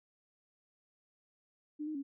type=tone with pitch steps; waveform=sine; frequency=299.8 / 308.9 / 278.1 Hz; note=D4 / D#4 / C#4; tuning=+36 / -12 / +6 cents; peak=-36 dBFS; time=1.79-2.03 s; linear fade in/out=20 ms; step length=80 ms; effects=none